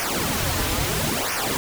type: noise with flanger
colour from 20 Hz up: pink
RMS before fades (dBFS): -24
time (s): 0-1.57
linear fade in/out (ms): 0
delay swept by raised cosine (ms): 0.25 to 5.55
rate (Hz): 0.75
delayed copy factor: -0.8
effects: none